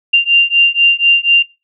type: beating tone pair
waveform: sine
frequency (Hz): 2782 / 2786.1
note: F7 / F7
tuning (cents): -7 / -5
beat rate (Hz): 4.1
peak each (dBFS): -10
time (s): 0.13-1.43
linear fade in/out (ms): 10
effects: noise-tail reverb RT60 0.3 s tail -25 dB re dry